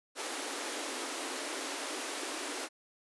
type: high-pass noise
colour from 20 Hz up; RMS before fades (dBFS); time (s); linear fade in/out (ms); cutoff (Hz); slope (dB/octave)
pink; -38; 0.15-2.69; 50; 260; 96
effects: resampled to 24000 Hz